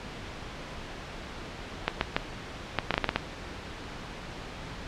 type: clicks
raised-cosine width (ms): 0.3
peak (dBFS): -7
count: 10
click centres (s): 1.88 / 2.011 / 2.165 / 2.787 / 2.907 / 2.941 / 2.979 / 3.043 / 3.091 / 3.16
effects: pink hiss -40 dBFS RMS until 4.87 s + low-pass 4000 Hz 12 dB/octave